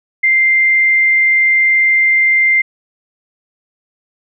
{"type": "tone", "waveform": "sine", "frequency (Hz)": 2093, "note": "C7", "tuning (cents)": 0, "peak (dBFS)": -8, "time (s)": [0.23, 2.62], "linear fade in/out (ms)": 10, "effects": []}